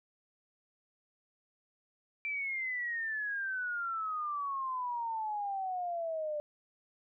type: exponential sweep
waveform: sine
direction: down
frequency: 2349 to 590 Hz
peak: -33 dBFS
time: 2.25-6.4 s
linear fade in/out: 0 ms
effects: none